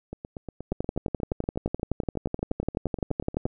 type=two click trains; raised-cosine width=2 ms; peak=-12 / -22 dBFS; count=33 / 29; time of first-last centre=0.72-3.455 / 0.13-3.463 s; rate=11.7 / 8.4 Hz; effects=none